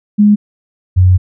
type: tone pair in turn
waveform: sine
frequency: 207.7 / 91.77 Hz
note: G#3 / F#2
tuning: 0 / -14 cents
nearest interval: octave + major second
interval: 1414 cents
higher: first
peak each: -4 dBFS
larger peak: neither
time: 0.18-0.36 / 0.96-1.18 s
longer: second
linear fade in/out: 20 ms
effects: none